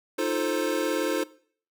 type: chord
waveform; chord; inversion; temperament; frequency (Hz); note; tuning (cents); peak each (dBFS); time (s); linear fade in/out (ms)
square; F dominant seventh; third; equal with one note detuned; 311.1 / 349.2 / 440 / 525.7; Eb4 / F4 / A4 / C5; 0 / 0 / 0 / +8; -31; 0.18-1.24; 10
effects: noise-tail reverb RT60 0.5 s tail -19 dB re dry